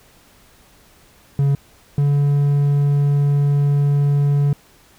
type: tone pair in turn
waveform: triangle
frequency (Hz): 140 / 143.11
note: C#3 / D3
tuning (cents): +18 / -44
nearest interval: unison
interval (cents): 38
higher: second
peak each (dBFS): -11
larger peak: neither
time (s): 1.39-1.55 / 1.98-4.53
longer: second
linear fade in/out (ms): 2
effects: pink hiss -51 dBFS RMS until 4.98 s